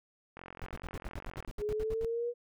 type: click train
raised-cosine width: 0.5 ms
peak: -30 dBFS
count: 49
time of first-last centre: 0.37-1.449 s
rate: 44.5 Hz
type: noise bursts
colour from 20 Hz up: brown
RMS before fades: -39 dBFS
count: 14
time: 0.62-2.047 s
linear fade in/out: 0 ms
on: 36 ms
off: 71 ms
type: exponential sweep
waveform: sine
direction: up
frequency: 412.8 to 484.1 Hz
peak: -31 dBFS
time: 1.58-2.34 s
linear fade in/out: 50 ms
effects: none